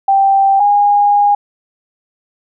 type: tone pair in turn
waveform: sine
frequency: 784 / 818.3 Hz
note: G5 / G#5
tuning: 0 / -26 cents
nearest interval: minor second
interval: 74 cents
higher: second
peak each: -7 dBFS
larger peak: neither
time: 0.08-0.6 / 0.6-1.35 s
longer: second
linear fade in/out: 5 ms
effects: none